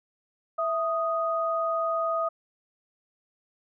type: tone pair together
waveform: sine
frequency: 659.3 / 1244.5 Hz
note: E5 / D#6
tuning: 0 / 0 cents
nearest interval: major seventh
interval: 1100 cents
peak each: -27 dBFS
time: 0.58-2.29 s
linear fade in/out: 10 ms
effects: none